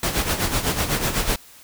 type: noise with tremolo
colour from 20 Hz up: pink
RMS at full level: -20 dBFS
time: 0.03-1.36 s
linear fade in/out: 2 ms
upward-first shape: sine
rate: 8 Hz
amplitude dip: 65%
effects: white hiss -47 dBFS RMS until 1.63 s